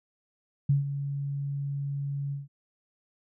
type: tone with ADSR envelope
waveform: sine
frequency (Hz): 140.7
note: C#3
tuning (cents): +26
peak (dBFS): -18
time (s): 0.69-2.48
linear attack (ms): 7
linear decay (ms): 140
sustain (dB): -11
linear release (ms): 160
effects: none